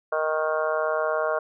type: harmonic tone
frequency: 156.2 Hz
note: D#3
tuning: 7 cents sharp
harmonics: 3 / 4 / 5 / 6 / 7 / 8 / 9 / 10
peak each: -29 / -25 / -35 / -38 / -30 / -38 / -31 / -41 dBFS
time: 0.12-1.39 s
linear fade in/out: 5 ms
effects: none